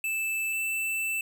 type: tone pair in turn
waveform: square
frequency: 2637 / 2654 Hz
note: E7 / E7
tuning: 0 / +11 cents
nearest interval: unison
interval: 11 cents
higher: second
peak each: -28 dBFS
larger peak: neither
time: 0.04-0.53 / 0.53-1.21 s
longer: second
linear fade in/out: 2 ms
effects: none